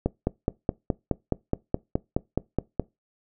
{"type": "click train", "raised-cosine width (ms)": 2, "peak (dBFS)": -9, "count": 14, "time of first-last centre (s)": [0.06, 2.797], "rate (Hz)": 4.75, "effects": ["noise-tail reverb RT60 0.2 s tail -22 dB re dry"]}